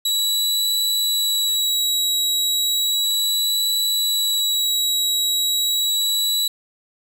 sawtooth tone with vibrato, 3900 Hz, B7, 23 cents flat, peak -15 dBFS, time 0.05-6.48 s, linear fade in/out 5 ms, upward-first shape sine, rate 0.34 Hz, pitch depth 15 cents each way, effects none

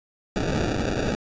white noise with sample-and-hold, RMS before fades -25 dBFS, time 0.36-1.15 s, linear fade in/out 0 ms, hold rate 1050 Hz, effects resampled to 16000 Hz

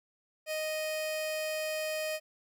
sawtooth tone pair together, 622.3 / 1244.6 Hz, D#5 / D#6, 0 / 0 cents, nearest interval octave, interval 1200 cents, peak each -28 / -37 dBFS, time 0.46-2.2 s, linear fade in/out 50 ms, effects none

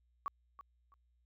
sine tone with echo, 1131 Hz, C#6, 34 cents sharp, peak -34 dBFS, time 0.26-0.28 s, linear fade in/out 0 ms, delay 330 ms, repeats 2, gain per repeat -13 dB, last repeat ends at 0.94 s, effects added 60 Hz sine -70 dBFS peak until 1.25 s

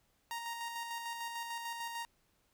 sawtooth tone with tremolo, 932.3 Hz, A#5, in tune, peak -34 dBFS, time 0.31-2.05 s, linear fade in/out 0 ms, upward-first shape square, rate 6.7 Hz, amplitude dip 35%, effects pink hiss -74 dBFS RMS until 2.53 s

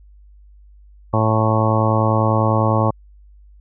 harmonic tone, 110 Hz, A2, in tune, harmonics 1 / 2 / 3 / 4 / 5 / 6 / 7 / 8 / 9 / 10, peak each -17 / -23 / -25 / -28 / -22 / -26 / -27 / -24 / -28 / -23 dBFS, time 1.13-2.91 s, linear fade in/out 10 ms, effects added 50 Hz sine -43 dBFS peak until 3.6 s

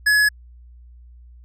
sine tone with tanh clipping, 1694 Hz, G#6, 34 cents sharp, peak -15 dBFS, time 0.06-0.29 s, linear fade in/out 10 ms, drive 16 dB, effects added 60 Hz sine -42 dBFS peak until 1.44 s

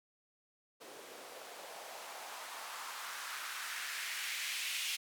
blue noise with band-pass filter sweep, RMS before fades -43 dBFS, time 0.8-4.97 s, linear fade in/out 20 ms, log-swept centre 400 to 2800 Hz, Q 1.9, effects none

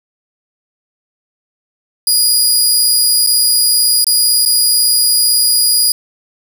20% pulse tone with dropouts, 4891 Hz, D#8, 31 cents flat, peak -3 dBFS, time 2.07-5.92 s, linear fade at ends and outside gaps 2 ms, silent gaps 3.265-3.271 / 4.044-4.067 / 4.452-4.459 s, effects none

